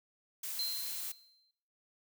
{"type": "noise", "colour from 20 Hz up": "blue", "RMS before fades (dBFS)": -40, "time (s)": [0.43, 1.12], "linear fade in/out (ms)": 5}
{"type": "tone with exponential decay", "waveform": "sine", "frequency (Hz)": 4121, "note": "C8", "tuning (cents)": -27, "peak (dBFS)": -32, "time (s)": [0.59, 1.51], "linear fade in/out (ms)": 2, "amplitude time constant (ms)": 200}
{"effects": ["noise-tail reverb RT60 0.7 s tail -20 dB re dry"]}